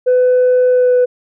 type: tone with pitch glide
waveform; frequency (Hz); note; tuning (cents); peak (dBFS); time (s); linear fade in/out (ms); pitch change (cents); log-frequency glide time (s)
sine; 502 to 497.1; B4 to B4; +28 to +11; -6; 0.06-1.06; 20; -17; 0.7-0.95
effects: tanh soft clip ceiling -6 dBFS